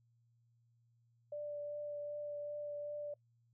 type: tone with vibrato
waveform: sine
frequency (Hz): 587.3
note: D5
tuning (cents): 0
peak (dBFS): -40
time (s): 1.32-3.14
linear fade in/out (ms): 5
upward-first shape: triangle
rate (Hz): 2.6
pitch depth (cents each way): 12
effects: noise-tail reverb RT60 0.1 s tail -24 dB re dry + added 117 Hz sine -70 dBFS peak until 3.53 s